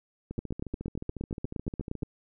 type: two click trains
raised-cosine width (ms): 3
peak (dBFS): -19 / -24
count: 15 / 25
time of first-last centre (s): 0.39-2.031 / 0.31-2.024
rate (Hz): 8.53 / 14
effects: none